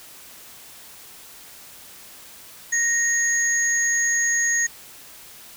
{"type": "tone pair together", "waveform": "sine", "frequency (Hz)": [1864.7, 6645], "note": ["A#6", "G#8"], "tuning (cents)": [0, 0], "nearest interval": "octave + minor seventh", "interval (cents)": 2200, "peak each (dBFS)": -21, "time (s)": [2.72, 4.67], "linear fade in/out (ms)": 10, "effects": ["white hiss -44 dBFS RMS until 5.56 s"]}